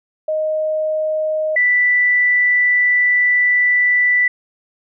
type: tone pair in turn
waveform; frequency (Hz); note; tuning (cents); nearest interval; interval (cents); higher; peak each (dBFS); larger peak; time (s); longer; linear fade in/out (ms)
sine; 622.3 / 1975.7; D#5 / B6; 0 / 0; octave + minor sixth; 2000; second; -16 / -11; second; 0.28-1.56 / 1.56-4.28; second; 5
effects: none